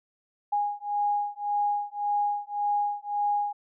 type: beating tone pair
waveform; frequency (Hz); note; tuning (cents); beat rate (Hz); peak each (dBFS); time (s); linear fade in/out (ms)
sine; 822 / 823.8; G#5 / G#5; -18 / -14; 1.8; -28 / -28; 0.52-3.53; 10
effects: none